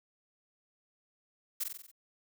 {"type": "noise with echo", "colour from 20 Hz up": "blue", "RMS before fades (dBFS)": -33, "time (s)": [1.6, 1.64], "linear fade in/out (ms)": 10, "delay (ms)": 46, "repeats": 6, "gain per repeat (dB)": -4, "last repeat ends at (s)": 1.916, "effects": []}